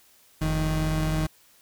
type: tone pair together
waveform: 35% pulse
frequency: 43.94 / 156.4 Hz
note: F1 / D#3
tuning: +11 / +9 cents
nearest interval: octave + minor seventh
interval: 2198 cents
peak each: -26 / -23 dBFS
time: 0.41-1.27 s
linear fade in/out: 10 ms
effects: white hiss -58 dBFS RMS until 1.61 s